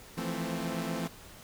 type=chord; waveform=sawtooth; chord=F major seventh; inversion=third; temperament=equal with one note detuned; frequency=164.81 / 172.91 / 220 / 261.6 Hz; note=E3 / F3 / A3 / C4; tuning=0 / -17 / 0 / 0 cents; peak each=-34 dBFS; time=0.17-1.08 s; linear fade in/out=10 ms; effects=pink hiss -51 dBFS RMS until 1.43 s